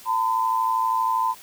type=tone pair together; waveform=sine; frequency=900 / 1012.6 Hz; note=A5 / B5; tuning=+39 / +43 cents; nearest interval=major second; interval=204 cents; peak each=-24 / -21 dBFS; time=0.05-1.35 s; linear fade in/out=50 ms; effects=white hiss -46 dBFS RMS until 1.42 s